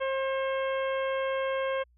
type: harmonic tone with a mistuned harmonic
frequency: 534 Hz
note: C5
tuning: 35 cents sharp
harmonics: 1 / 2 / 3 / 4 / 5 / 6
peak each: -28 / -35 / -38 / -41 / -45 / -45 dBFS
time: 0-1.84 s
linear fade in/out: 20 ms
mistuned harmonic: 4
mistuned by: +20 cents
effects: added 60 Hz sine -60 dBFS peak until 1.97 s